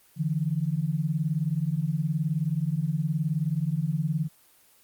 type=beating tone pair; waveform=sine; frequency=146.83 / 165.83 Hz; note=D3 / E3; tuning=0 / +11 cents; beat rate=19 Hz; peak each=-27 / -27 dBFS; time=0.16-4.29 s; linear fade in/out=50 ms; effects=white hiss -59 dBFS RMS until 4.83 s + Opus 24 kbps